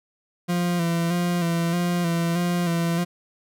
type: tone with vibrato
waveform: 40% pulse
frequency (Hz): 171.9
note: F3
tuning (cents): -27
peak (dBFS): -20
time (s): 0.48-3.05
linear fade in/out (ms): 20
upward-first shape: square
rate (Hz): 1.6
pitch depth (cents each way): 33
effects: none